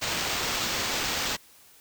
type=noise with sample-and-hold; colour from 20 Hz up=white; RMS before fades=-29 dBFS; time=0.01-1.37 s; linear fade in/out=20 ms; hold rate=11025 Hz; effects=white hiss -55 dBFS RMS until 1.8 s